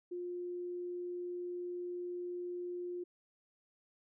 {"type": "tone", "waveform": "sine", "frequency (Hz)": 354.3, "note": "F4", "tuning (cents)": 25, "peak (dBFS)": -38, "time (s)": [0.11, 3.04], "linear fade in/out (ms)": 10, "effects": []}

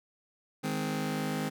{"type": "chord", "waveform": "sawtooth", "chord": "Ab major", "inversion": "second", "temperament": "just", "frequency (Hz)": [155.74, 207.7, 259.6], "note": ["Eb3", "Ab3", "C4"], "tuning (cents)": [2, 0, -13], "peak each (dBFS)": -31, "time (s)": [0.63, 1.5], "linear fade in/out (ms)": 20, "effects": []}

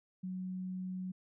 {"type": "tone", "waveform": "sine", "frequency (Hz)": 185, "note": "F#3", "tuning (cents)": 0, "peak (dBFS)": -37, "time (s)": [0.23, 1.12], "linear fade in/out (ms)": 10, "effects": []}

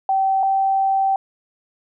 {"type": "tone pair in turn", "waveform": "sine", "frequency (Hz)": [772, 776], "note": ["G5", "G5"], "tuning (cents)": [-27, -18], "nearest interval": "unison", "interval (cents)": 9, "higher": "second", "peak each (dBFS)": -15, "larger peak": "neither", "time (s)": [[0.09, 0.43], [0.43, 1.16]], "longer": "second", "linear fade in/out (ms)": 2, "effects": []}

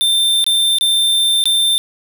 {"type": "tone with dropouts", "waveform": "square", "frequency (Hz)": 3581, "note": "A7", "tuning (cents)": 30, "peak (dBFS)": -12, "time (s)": [0.01, 1.78], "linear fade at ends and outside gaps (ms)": 0, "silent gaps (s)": [[0.442, 0.465], [0.785, 0.81], [1.44, 1.456]], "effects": []}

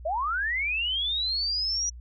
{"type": "linear sweep", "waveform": "sine", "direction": "up", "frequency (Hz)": [587, 5860], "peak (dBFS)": -25, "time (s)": [0.05, 1.9], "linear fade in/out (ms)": 10, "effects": ["added 60 Hz sine -40 dBFS peak until 2 s"]}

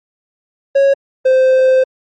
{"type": "tone pair in turn", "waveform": "triangle", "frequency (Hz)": [551, 520.1], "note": ["C#5", "C5"], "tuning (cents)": [-11, -10], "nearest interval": "minor second", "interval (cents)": 99, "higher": "first", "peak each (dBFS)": -5, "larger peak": "neither", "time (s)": [[0.75, 0.94], [1.25, 1.84]], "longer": "second", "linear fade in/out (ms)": 10, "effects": ["MP3 32 kbps"]}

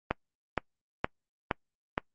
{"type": "click train", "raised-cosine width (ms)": 0.5, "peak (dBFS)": -11, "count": 5, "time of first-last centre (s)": [0.11, 1.979], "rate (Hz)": 2.14, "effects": ["noise-tail reverb RT60 0.1 s tail -26 dB re dry", "Opus 48 kbps"]}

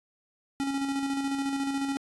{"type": "tone with tremolo", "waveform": "square", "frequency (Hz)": 275.4, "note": "C#4", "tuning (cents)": -11, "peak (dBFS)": -27, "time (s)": [0.6, 1.97], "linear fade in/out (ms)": 0, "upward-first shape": "square", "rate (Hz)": 14, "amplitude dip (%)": 35, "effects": ["resampled to 24000 Hz"]}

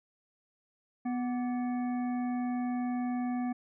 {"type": "harmonic tone with a mistuned harmonic", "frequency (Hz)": 246.9, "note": "B3", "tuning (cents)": 0, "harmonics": [1, 3, 5, 7, 9], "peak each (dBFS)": [-30, -39, -50, -52, -53], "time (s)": [1.05, 3.53], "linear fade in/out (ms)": 10, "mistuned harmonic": 5, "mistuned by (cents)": -98, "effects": []}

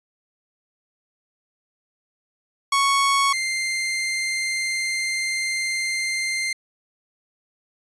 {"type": "tone pair in turn", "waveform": "sawtooth", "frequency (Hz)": [1108.7, 2093], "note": ["C#6", "C7"], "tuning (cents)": [0, 0], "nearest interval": "major seventh", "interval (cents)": 1100, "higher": "second", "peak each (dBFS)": [-13, -19], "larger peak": "first", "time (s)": [[2.72, 3.33], [3.33, 6.53]], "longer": "second", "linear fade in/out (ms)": 5, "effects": ["resampled to 24000 Hz"]}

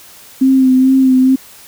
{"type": "tone with vibrato", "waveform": "sine", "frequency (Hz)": 261.6, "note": "C4", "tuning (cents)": 0, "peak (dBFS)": -6, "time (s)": [0.41, 1.36], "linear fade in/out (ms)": 10, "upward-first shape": "sine", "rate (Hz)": 2.3, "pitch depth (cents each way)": 28, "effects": ["white hiss -39 dBFS RMS until 1.67 s"]}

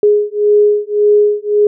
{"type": "beating tone pair", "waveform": "sine", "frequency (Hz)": [415.3, 417.1], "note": ["G#4", "G#4"], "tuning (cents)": [0, 7], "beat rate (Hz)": 1.8, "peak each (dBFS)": -11, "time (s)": [0.03, 1.67], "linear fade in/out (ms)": 2, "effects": []}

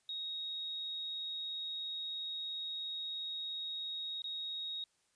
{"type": "tone with dropouts", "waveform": "sine", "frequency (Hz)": 3763, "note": "A#7", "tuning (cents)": 16, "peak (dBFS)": -38, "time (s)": [0.09, 4.84], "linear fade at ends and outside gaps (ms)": 2, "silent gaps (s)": [4.22, 4.241], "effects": ["white hiss -75 dBFS RMS until 5.15 s", "resampled to 22050 Hz"]}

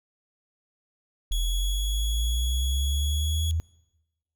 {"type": "linear sweep", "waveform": "sine", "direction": "up", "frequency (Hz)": [39.75, 82.41], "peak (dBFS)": -23, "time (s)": [1.31, 3.6], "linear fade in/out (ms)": 0}
{"type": "tone", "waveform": "sawtooth", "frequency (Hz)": 3357, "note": "G#7", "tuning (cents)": 18, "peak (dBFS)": -29, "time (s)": [1.32, 3.51], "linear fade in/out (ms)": 0}
{"effects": ["noise-tail reverb RT60 1.0 s tail -24 dB re dry"]}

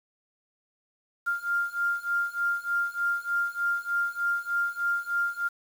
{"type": "beating tone pair", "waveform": "sine", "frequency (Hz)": [1396.9, 1400.2], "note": ["F6", "F6"], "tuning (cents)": [0, 4], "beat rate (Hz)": 3.3, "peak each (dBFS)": [-29, -28], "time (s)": [1.26, 5.49], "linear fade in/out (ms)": 20, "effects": ["8-bit"]}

